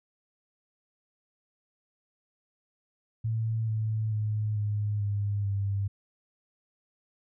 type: tone with pitch steps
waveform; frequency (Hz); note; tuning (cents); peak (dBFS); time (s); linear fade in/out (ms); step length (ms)
sine; 112 / 109.38 / 106.82 / 104.32 / 101.88 / 99.49; A2 / A2 / G#2 / G#2 / G#2 / G2; +31 / -10 / +49 / +8 / -33 / +26; -26; 3.24-5.88; 10; 440
effects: none